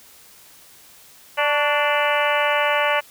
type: harmonic tone with a mistuned harmonic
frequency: 293.7 Hz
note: D4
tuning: in tune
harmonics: 2 / 3 / 4 / 5 / 6 / 7 / 8 / 9 / 10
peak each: -22 / -24 / -25 / -26 / -27 / -27 / -28 / -29 / -29 dBFS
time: 1.37-3.01 s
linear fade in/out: 20 ms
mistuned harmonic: 4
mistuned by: -51 cents
effects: white hiss -48 dBFS RMS until 3.1 s